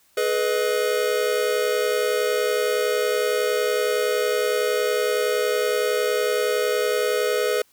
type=chord; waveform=square; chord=G# minor; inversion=none; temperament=equal with one note detuned; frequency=423.1 / 493.9 / 622.3 Hz; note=G#4 / B4 / D#5; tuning=+32 / 0 / 0 cents; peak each=-24 / -24 / -29 dBFS; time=0.17-7.62 s; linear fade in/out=5 ms; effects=white hiss -60 dBFS RMS until 7.72 s